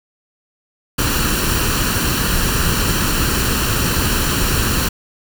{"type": "noise with comb filter", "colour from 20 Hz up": "pink", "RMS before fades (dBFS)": -17, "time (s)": [0.98, 4.89], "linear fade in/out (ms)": 10, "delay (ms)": 0.7, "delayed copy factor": 0.6, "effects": []}